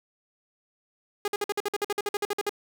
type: tone bursts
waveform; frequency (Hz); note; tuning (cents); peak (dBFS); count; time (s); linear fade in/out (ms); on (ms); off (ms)
sawtooth; 410.2; G#4; -21; -21; 16; 1.25-2.494; 2; 29; 52
effects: none